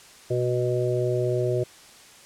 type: harmonic tone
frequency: 123.47 Hz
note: B2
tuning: in tune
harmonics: 1 / 3 / 4 / 5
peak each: -26 / -25 / -30 / -29 dBFS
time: 0.3-1.64 s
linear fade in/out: 10 ms
effects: white hiss -49 dBFS RMS until 2.25 s + low-pass 9000 Hz 12 dB/octave